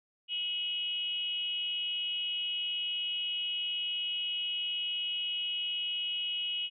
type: tone with frequency modulation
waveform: sine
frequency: 2919 Hz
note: F#7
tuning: 24 cents flat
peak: -31 dBFS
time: 0.28-6.7 s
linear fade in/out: 50 ms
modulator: 359 Hz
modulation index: 0.55
effects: none